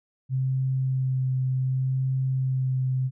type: tone with vibrato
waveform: sine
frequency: 130.81 Hz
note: C3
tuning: in tune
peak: -22 dBFS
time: 0.29-3.11 s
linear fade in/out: 50 ms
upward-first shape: sine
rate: 0.67 Hz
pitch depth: 13 cents each way
effects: none